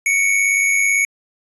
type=tone pair together; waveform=square; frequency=2217 / 2315 Hz; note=C#7 / D7; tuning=0 / -25 cents; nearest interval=minor second; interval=75 cents; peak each=-15 / -23 dBFS; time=0.06-1.05 s; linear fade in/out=2 ms; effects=resampled to 32000 Hz